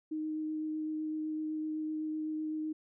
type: tone with vibrato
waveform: sine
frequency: 310.4 Hz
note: D#4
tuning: 4 cents flat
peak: -33 dBFS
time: 0.11-2.73 s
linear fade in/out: 10 ms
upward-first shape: sine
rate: 7.9 Hz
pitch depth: 9 cents each way
effects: none